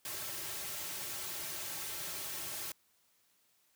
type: noise with comb filter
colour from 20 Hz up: white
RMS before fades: -41 dBFS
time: 0.05-2.72 s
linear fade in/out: 2 ms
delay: 4.1 ms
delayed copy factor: -0.7
effects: white hiss -72 dBFS RMS until 3.75 s + high-pass 60 Hz 12 dB/octave